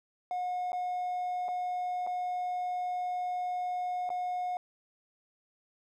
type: tone with dropouts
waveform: triangle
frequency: 723 Hz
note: F#5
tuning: 40 cents flat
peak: -28 dBFS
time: 0.31-4.57 s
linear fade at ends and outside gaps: 1 ms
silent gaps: 0.72-0.73 / 1.483-1.487 / 2.066-2.072 / 4.092-4.102 s
effects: tanh soft clip ceiling -25 dBFS